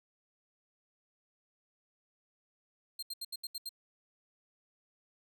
sawtooth tone bursts, 4186 Hz, C8, in tune, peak -35 dBFS, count 7, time 2.99-3.692 s, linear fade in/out 5 ms, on 36 ms, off 75 ms, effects none

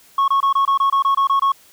sine tone bursts, 1100 Hz, C#6, 14 cents flat, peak -10 dBFS, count 11, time 0.18-1.52 s, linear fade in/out 5 ms, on 100 ms, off 24 ms, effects tanh soft clip ceiling -12 dBFS + white hiss -50 dBFS RMS until 1.72 s

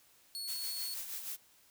sawtooth tone, 4386 Hz, C#8, 19 cents flat, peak -36 dBFS, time 0.35-0.94 s, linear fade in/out 0 ms
blue noise with tremolo, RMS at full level -40 dBFS, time 0.47-1.37 s, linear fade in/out 20 ms, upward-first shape sine, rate 6.3 Hz, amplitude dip 50%
effects white hiss -65 dBFS RMS until 1.7 s

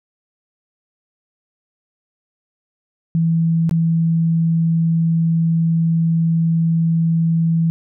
sine tone with dropouts, 164.7 Hz, E3, 1 cent flat, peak -13 dBFS, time 3.15-7.7 s, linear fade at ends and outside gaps 0 ms, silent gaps 3.694-3.711 s, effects none

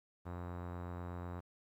sawtooth tone with low-pass filter, 88.1 Hz, F2, 16 cents sharp, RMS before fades -44 dBFS, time 0.25-1.41 s, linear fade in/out 20 ms, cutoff 1200 Hz, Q 1.7, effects 12-bit

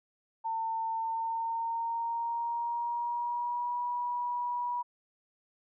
sine tone with pitch glide, 900 to 970.2 Hz, A5 to B5, +39 to -31 cents, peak -30 dBFS, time 0.44-4.83 s, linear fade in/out 20 ms, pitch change +130 cents, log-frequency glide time 0.92-3.8 s, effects none

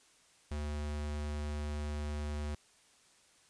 square tone, 74.2 Hz, D2, 18 cents sharp, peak -36 dBFS, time 0.51-2.55 s, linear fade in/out 5 ms, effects white hiss -65 dBFS RMS until 3.49 s + resampled to 22050 Hz

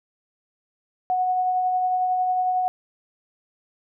sine tone with tremolo, 736 Hz, F#5, 9 cents flat, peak -18 dBFS, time 1.1-2.68 s, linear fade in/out 0 ms, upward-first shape triangle, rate 11 Hz, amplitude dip 30%, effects none

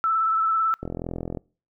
sine tone with vibrato, 1318.5 Hz, E6, in tune, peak -19 dBFS, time 0.04-0.74 s, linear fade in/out 0 ms, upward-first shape sine, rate 18 Hz, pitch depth 28 cents each way
click train, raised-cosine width 2 ms, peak -17 dBFS, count 24, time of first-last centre 0.83-1.372 s, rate 42.4 Hz
effects noise-tail reverb RT60 0.4 s tail -26 dB re dry

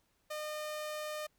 sawtooth tone, 608 Hz, D#5, 40 cents flat, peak -34 dBFS, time 0.3-1.27 s, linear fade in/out 10 ms, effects pink hiss -75 dBFS RMS until 1.38 s

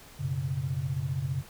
sine chord, F# suspended fourth, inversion none, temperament equal, 92.5 / 123.47 / 138.59 Hz, F#2 / B2 / C#3, 0 / 0 / 0 cents, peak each -36 / -34 / -30 dBFS, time 0.19-1.43 s, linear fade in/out 20 ms, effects pink hiss -51 dBFS RMS until 1.49 s

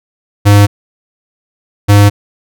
square tone pair in turn, 102.1 / 102.1 Hz, G#2 / G#2, -29 / -29 cents, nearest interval unison, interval 0 cents, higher neither, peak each -3 dBFS, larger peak neither, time 0.45-0.67 / 1.88-2.1 s, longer neither, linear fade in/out 20 ms, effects none

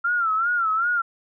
sine tone with vibrato, 1363 Hz, F6, 43 cents flat, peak -19 dBFS, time 0.04-1.02 s, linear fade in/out 10 ms, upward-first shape sine, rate 2.6 Hz, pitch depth 110 cents each way, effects none

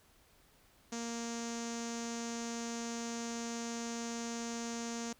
sawtooth tone with low-pass filter, 233.1 Hz, A#3, in tune, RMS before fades -40 dBFS, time 0.92-5.13 s, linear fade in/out 5 ms, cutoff 6500 Hz, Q 6.5, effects pink hiss -66 dBFS RMS until 5.19 s

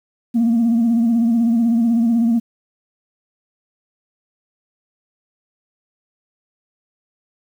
sine tone with vibrato, 231.8 Hz, A#3, 10 cents flat, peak -11 dBFS, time 0.34-2.4 s, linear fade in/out 20 ms, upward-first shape sine, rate 16 Hz, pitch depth 56 cents each way, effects tanh soft clip ceiling -10 dBFS + 8-bit

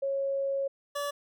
sine / 25% pulse tone pair in turn, 549 / 574.3 Hz, C#5 / D5, -17 / -39 cents, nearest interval minor second, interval 78 cents, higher second, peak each -27 dBFS, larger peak neither, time 0.02-0.68 / 0.95-1.11 s, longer first, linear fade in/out 10 ms, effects none

